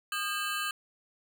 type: ring-modulated tone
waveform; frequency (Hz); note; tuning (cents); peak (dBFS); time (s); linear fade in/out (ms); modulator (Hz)
25% pulse; 1416; F6; +23; -24; 0.12-0.71; 2; 190
effects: none